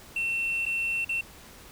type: tone with dropouts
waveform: sine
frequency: 2700 Hz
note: E7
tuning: 41 cents sharp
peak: -23 dBFS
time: 0.16-1.21 s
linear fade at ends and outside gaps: 5 ms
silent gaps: 0.654-0.663 / 1.047-1.092 s
effects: tanh soft clip ceiling -25 dBFS + pink hiss -49 dBFS RMS until 1.71 s